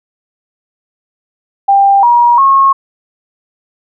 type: tone with pitch steps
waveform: sine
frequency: 793 / 955 / 1088 Hz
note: G5 / A#5 / C#6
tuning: +20 / +42 / -33 cents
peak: -4 dBFS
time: 1.68-2.73 s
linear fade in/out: 10 ms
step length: 350 ms
effects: none